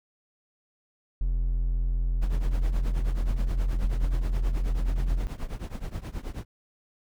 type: tone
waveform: triangle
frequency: 42.52 Hz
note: F1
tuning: 46 cents flat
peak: -21 dBFS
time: 1.21-5.27 s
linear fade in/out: 0 ms
type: noise with tremolo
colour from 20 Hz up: brown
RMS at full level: -31 dBFS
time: 2.21-6.45 s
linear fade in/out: 20 ms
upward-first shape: triangle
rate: 9.4 Hz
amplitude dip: 95%
effects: none